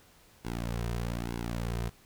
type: tone with flanger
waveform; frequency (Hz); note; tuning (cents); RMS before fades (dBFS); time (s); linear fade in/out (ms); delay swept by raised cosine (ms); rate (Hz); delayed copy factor
sawtooth; 58.27; A#1; 0; -34; 0.44-1.9; 20; 1.6 to 3.6; 1.1; -1
effects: pink hiss -60 dBFS RMS until 2.05 s